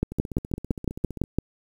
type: two click trains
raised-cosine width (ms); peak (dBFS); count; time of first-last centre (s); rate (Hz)
3; -21 / -9; 18 / 9; 0.12-1.238 / 0.03-1.386; 15.2 / 5.9
effects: 8-bit